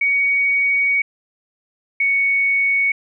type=tone pair in turn; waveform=sine; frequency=2244 / 2225 Hz; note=C#7 / C#7; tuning=+21 / +6 cents; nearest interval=unison; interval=15 cents; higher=first; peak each=-14 dBFS; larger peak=neither; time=0.01-1.02 / 2-2.92 s; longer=first; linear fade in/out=5 ms; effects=none